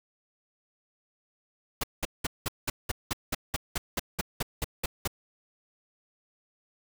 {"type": "noise bursts", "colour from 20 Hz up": "pink", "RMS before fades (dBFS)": -29, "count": 16, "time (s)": [1.81, 5.076], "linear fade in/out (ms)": 5, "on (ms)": 26, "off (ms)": 190, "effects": []}